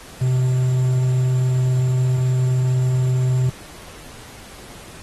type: tone with quantisation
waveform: triangle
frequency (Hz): 128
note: C3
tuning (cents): -38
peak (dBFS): -13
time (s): 0.21-3.5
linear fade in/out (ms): 10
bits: 7
effects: pink hiss -41 dBFS RMS until 5.02 s + AAC 32 kbps